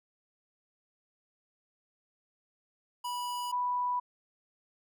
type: tone pair in turn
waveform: square / sine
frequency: 979 / 985.8 Hz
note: B5 / B5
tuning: -15 / -3 cents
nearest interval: unison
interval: 12 cents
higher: second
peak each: -34 / -28 dBFS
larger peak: second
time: 3.04-3.52 / 3.52-4 s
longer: neither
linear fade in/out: 10 ms
effects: none